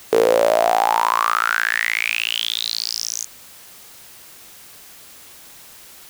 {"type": "tone with high-pass filter sweep", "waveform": "sawtooth", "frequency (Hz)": 56.5, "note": "A1", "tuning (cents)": 47, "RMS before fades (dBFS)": -19, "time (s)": [0.12, 3.25], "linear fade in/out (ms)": 10, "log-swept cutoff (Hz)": [430, 6600], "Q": 9.8, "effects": ["white hiss -43 dBFS RMS until 6.09 s"]}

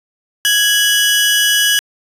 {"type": "tone pair together", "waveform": "sawtooth", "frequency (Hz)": [1661.2, 2960], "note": ["G#6", "F#7"], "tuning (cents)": [0, 0], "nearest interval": "minor seventh", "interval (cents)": 1000, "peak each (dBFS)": -10, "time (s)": [0.45, 1.79], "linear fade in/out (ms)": 0, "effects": ["resampled to 32000 Hz"]}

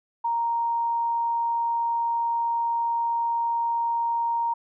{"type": "tone", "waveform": "sine", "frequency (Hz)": 932.3, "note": "A#5", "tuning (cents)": 0, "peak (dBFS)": -22, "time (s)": [0.24, 4.54], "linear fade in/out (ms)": 10, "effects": []}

